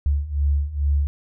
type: beating tone pair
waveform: sine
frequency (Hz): 70.3 / 72.6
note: C#2 / D2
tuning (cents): +25 / -19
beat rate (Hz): 2.3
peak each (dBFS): -23 / -20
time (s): 0.06-1.07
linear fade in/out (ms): 0
effects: none